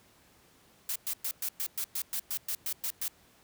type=noise bursts; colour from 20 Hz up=blue; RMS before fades=-33 dBFS; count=13; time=0.89-3.081 s; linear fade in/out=2 ms; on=67 ms; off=110 ms; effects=pink hiss -62 dBFS RMS until 3.43 s + high-pass 60 Hz 12 dB/octave